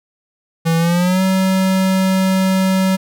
square tone with pitch glide, 164.81 to 189.32 Hz, E3 to F#3, 0 to +40 cents, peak -13 dBFS, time 0.65-2.97 s, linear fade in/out 20 ms, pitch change +240 cents, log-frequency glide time 0.77-1.22 s, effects none

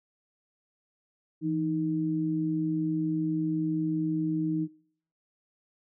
sine tone pair together, 164.81 / 312.6 Hz, E3 / D#4, 0 / +8 cents, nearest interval major seventh, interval 1108 cents, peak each -31 / -27 dBFS, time 1.41-4.68 s, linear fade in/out 50 ms, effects noise-tail reverb RT60 0.6 s tail -22 dB re dry

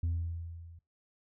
sine tone with level ramp, 84 Hz, E2, 33 cents sharp, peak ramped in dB -25 to -50 dBFS, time 0.03-0.79 s, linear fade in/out 5 ms, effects noise-tail reverb RT60 0.2 s tail -22 dB re dry + tanh soft clip ceiling -27 dBFS

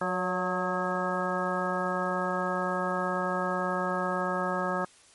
harmonic tone with a mistuned harmonic, 181.8 Hz, F#3, 30 cents flat, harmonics 1 / 2 / 3 / 4 / 5 / 6 / 7 / 9, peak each -34 / -36 / -33 / -36 / -36 / -37 / -33 / -36 dBFS, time 0.01-4.85 s, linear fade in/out 5 ms, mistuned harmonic 3, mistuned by +37 cents, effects white hiss -57 dBFS RMS until 5.14 s + MP3 48 kbps

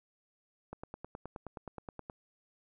click train, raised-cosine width 1 ms, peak -28 dBFS, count 14, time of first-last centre 0.73-2.098 s, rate 9.5 Hz, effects none

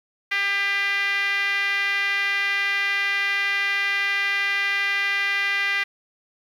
5% pulse tone with band-pass filter, 398.6 Hz, G4, 29 cents sharp, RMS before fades -23 dBFS, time 0.31-5.84 s, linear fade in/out 10 ms, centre 2000 Hz, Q 3.6, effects 9-bit

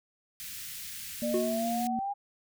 white band-stop noise, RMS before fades -41 dBFS, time 0.4-1.87 s, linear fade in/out 0 ms, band 180 to 1700 Hz, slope 24 dB/octave
sine exponential sweep, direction up, 589 to 814 Hz, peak -30 dBFS, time 1.22-2.14 s, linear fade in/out 20 ms
sine tone with vibrato, 233.1 Hz, A#3, in tune, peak -31 dBFS, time 1.22-1.99 s, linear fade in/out 0 ms, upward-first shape triangle, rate 5 Hz, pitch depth 21 cents each way
triangle tone with exponential decay, 365.1 Hz, F#4, 23 cents flat, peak -22 dBFS, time 1.34-1.74 s, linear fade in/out 2 ms, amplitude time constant 86 ms
effects none

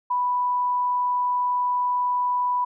sine tone, 987.8 Hz, B5, in tune, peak -20 dBFS, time 0.1-2.65 s, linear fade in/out 10 ms, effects none

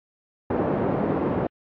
white band-pass noise, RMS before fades -24 dBFS, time 0.5-1.47 s, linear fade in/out 5 ms, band 120 to 480 Hz, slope 12 dB/octave, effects low-pass 2000 Hz 12 dB/octave + AAC 64 kbps

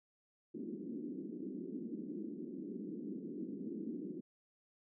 white band-pass noise, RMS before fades -44 dBFS, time 0.54-4.21 s, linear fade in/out 10 ms, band 190 to 360 Hz, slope 48 dB/octave, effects none

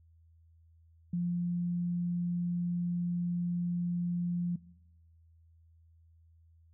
sine tone, 174.61 Hz, F3, in tune, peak -29 dBFS, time 1.13-4.56 s, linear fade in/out 5 ms, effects noise-tail reverb RT60 1.0 s tail -22 dB re dry + added 82 Hz sine -59 dBFS peak until 6.73 s

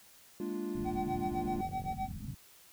triangle chord, Bb dominant seventh, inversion third, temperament equal, 207.7 / 233.1 / 293.7 / 349.2 Hz, Ab3 / Bb3 / D4 / F4, 0 / 0 / 0 / 0 cents, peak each -38 / -41 / -39 / -36 dBFS, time 0.4-1.61 s, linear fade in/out 2 ms
white low-pass noise, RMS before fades -42 dBFS, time 0.75-2.35 s, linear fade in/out 5 ms, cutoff 230 Hz, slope 48 dB/octave
triangle tone with tremolo, 762 Hz, G5, 49 cents flat, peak -30 dBFS, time 0.84-2.12 s, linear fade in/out 50 ms, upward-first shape sine, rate 7.8 Hz, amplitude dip 95%
click train, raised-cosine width 2 ms, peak -37 dBFS, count 28, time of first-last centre 1.35-1.926 s, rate 46.9 Hz
effects white hiss -59 dBFS RMS until 2.72 s

